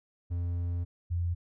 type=tone pair in turn; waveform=triangle / sine; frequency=87 / 86.6 Hz; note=F2 / F2; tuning=-6 / -14 cents; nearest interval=unison; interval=8 cents; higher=first; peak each=-27 dBFS; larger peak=neither; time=0.3-0.85 / 1.1-1.35 s; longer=first; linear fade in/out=20 ms; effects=none